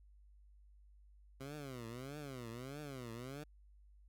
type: tone with vibrato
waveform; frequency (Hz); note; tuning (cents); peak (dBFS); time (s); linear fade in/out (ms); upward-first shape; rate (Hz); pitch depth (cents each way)
15% pulse; 130.81; C3; 0; -39; 1.4-3.44; 10; triangle; 1.6; 270
effects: added 50 Hz sine -60 dBFS peak until 4.08 s